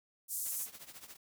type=band-pass noise; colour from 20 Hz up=white; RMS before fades=-38 dBFS; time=0.28-0.68 s; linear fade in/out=50 ms; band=7000 to 15000 Hz; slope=24 dB/octave
type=noise with tremolo; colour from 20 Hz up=white; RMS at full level=-48 dBFS; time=0.45-1.17 s; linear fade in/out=10 ms; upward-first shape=triangle; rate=14 Hz; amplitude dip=85%
effects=none